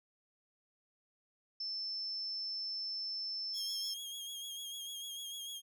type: tone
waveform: sine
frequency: 5300 Hz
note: E8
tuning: 9 cents sharp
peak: -37 dBFS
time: 1.6-3.94 s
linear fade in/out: 5 ms
type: tone with vibrato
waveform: sawtooth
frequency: 3275 Hz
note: G#7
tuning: 25 cents flat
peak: -39 dBFS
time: 3.53-5.62 s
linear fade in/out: 50 ms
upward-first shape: sine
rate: 6.7 Hz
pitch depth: 39 cents each way
effects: none